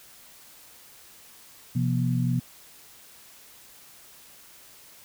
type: tone cluster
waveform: sine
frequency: 128.1 / 172.3 / 239.4 Hz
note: C3 / F3 / A#3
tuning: -36 / -23 / +46 cents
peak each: -24 / -28 / -29 dBFS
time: 1.75-2.4 s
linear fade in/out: 10 ms
effects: white hiss -51 dBFS RMS until 5.04 s